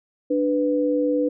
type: tone pair together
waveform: sine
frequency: 295 / 496.1 Hz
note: D4 / B4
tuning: +8 / +8 cents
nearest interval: major sixth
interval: 900 cents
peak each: -21 dBFS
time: 0.3-1.29 s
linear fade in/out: 10 ms
effects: none